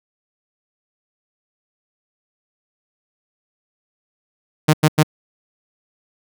sawtooth tone bursts, 153.9 Hz, D#3, 19 cents flat, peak -6 dBFS, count 3, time 4.68-5.033 s, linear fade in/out 10 ms, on 55 ms, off 94 ms, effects none

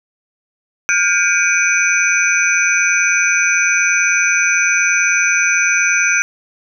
sine tone cluster, 1424 / 1594 / 2289 / 2468 / 5980 Hz, F6 / G6 / D7 / D#7 / F#8, +33 / +28 / -45 / -15 / +17 cents, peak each -18 dBFS, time 0.89-6.22 s, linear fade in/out 0 ms, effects none

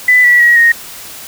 sine tone with pitch steps, 1995 / 1950.6 / 1907.1 / 1864.6 Hz, B6 / B6 / A#6 / A#6, +17 / -22 / +39 / 0 cents, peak -4 dBFS, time 0.08-0.72 s, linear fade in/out 5 ms, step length 160 ms, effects white hiss -30 dBFS RMS until 1.27 s

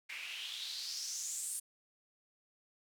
white noise with band-pass filter sweep, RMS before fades -42 dBFS, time 0.09-1.6 s, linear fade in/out 10 ms, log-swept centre 2200 to 9400 Hz, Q 4.6, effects none

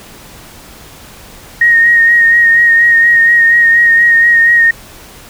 sine tone with vibrato, 1864.7 Hz, A#6, in tune, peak -4 dBFS, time 1.61-4.71 s, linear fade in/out 5 ms, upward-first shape sine, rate 4.2 Hz, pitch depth 27 cents each way, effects pink hiss -35 dBFS RMS until 5.29 s

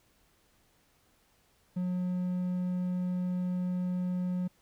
triangle tone, 180.7 Hz, F#3, 41 cents flat, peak -27 dBFS, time 1.76-4.48 s, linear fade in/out 10 ms, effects pink hiss -68 dBFS RMS until 4.61 s

